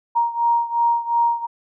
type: beating tone pair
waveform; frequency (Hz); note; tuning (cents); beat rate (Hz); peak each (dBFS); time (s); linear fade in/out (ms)
sine; 937 / 939.8; A#5 / A#5; +9 / +14; 2.8; -18 / -21; 0.15-1.47; 20
effects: none